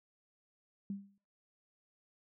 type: tone with exponential decay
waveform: sine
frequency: 198.6 Hz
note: G3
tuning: 23 cents sharp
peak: -34 dBFS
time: 0.9-1.18 s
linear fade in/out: 2 ms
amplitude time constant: 60 ms
effects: noise-tail reverb RT60 0.4 s tail -24 dB re dry